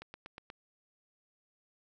click train, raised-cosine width 0.3 ms, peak -29 dBFS, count 5, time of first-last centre 0.02-0.501 s, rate 8.31 Hz, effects none

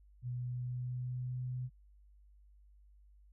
sine tone with pitch glide, 123.47 to 126.21 Hz, B2 to B2, 0 to +38 cents, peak -36 dBFS, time 0.22-1.7 s, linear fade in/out 50 ms, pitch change +38 cents, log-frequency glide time 0.38-1.43 s, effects added 50 Hz sine -59 dBFS peak until 3.32 s

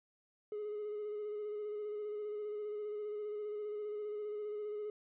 triangle tone with vibrato, 419.7 Hz, G#4, 18 cents sharp, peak -35 dBFS, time 0.52-4.9 s, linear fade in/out 2 ms, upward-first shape square, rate 15 Hz, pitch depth 20 cents each way, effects tanh soft clip ceiling -34 dBFS + resampled to 8000 Hz

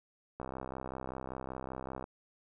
click train, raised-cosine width 1 ms, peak -26 dBFS, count 108, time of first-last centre 0.4-2.041 s, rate 65.2 Hz, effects none

